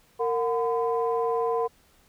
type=tone cluster; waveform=sine; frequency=461.1 / 729 / 1014 Hz; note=A#4 / F#5 / B5; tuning=-19 / -26 / +45 cents; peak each=-24 / -30 / -29 dBFS; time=0.19-1.68 s; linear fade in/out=20 ms; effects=tanh soft clip ceiling -14 dBFS + pink hiss -61 dBFS RMS until 2.08 s